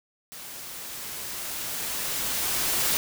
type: noise with level ramp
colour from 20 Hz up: white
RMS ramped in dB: -41 to -24 dBFS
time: 0.32-2.97 s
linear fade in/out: 0 ms
effects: none